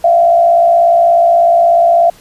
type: tone with frequency modulation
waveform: sine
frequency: 684 Hz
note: F5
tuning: 36 cents flat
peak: -5 dBFS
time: 0.04-2.1 s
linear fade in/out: 5 ms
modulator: 56.6 Hz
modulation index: 0.61
effects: pink hiss -42 dBFS RMS until 2.2 s + resampled to 32000 Hz